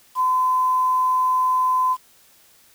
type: tone with quantisation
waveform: sine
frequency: 1020 Hz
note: C6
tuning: 44 cents flat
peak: -16 dBFS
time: 0.15-1.97 s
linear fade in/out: 50 ms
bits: 7
effects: white hiss -54 dBFS RMS until 2.74 s